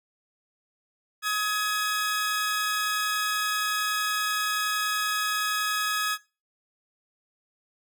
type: tone pair together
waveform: sawtooth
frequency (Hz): 1265.4 / 1677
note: D#6 / G#6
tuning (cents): +29 / +16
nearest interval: perfect fourth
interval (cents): 487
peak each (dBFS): -24 / -24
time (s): 1.22-6.18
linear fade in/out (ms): 50
effects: noise-tail reverb RT60 0.3 s tail -20 dB re dry